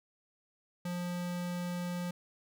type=tone; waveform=square; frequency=176.6 Hz; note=F3; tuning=20 cents sharp; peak=-35 dBFS; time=0.85-2.11 s; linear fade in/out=5 ms; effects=none